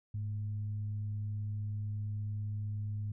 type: tone with frequency modulation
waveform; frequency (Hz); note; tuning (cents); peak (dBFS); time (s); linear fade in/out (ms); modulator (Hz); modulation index
sine; 103.83; G#2; 0; -34; 0.14-3.12; 5; 119; 0.23
effects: none